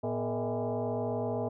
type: tone with frequency modulation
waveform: sine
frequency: 113.4 Hz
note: A#2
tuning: 47 cents flat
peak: -29 dBFS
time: 0.03-1.49 s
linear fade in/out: 10 ms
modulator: 179 Hz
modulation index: 3.8
effects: none